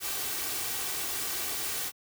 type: noise with comb filter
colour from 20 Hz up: white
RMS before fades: -33 dBFS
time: 0-1.92 s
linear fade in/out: 50 ms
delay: 2.6 ms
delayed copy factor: +0.5
effects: high-pass 60 Hz 12 dB/octave